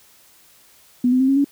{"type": "tone with pitch steps", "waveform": "sine", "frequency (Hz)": [246.9, 255.2, 263.7, 272.5, 281.7], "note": ["B3", "C4", "C4", "C#4", "C#4"], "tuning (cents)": [0, -43, 14, -29, 28], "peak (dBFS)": -13, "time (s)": [1.04, 1.445], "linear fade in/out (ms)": 5, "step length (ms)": 81, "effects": ["white hiss -52 dBFS RMS until 1.51 s"]}